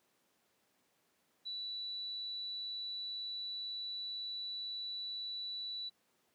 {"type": "tone", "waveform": "sine", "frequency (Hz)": 3951, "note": "B7", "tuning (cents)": 0, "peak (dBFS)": -39, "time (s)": [1.45, 5.9], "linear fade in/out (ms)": 20, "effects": ["pink hiss -75 dBFS RMS until 6.34 s", "high-pass 200 Hz 12 dB/octave"]}